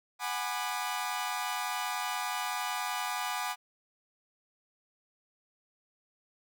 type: chord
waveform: sawtooth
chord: G# half-diminished seventh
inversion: third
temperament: equal with one note detuned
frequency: 740 / 830.6 / 987.8 / 1203.5 Hz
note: F#5 / G#5 / B5 / D6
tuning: 0 / 0 / 0 / +42 cents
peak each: -34 dBFS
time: 0.19-3.56 s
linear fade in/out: 50 ms
effects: none